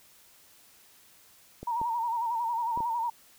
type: clicks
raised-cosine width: 2 ms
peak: -26 dBFS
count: 4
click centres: 1.63 / 1.815 / 2.775 / 2.805 s
type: tone with vibrato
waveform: sine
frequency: 932.3 Hz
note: A#5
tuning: in tune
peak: -27 dBFS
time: 1.67-3.1 s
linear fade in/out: 5 ms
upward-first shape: sine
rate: 11 Hz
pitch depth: 70 cents each way
effects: white hiss -58 dBFS RMS until 3.38 s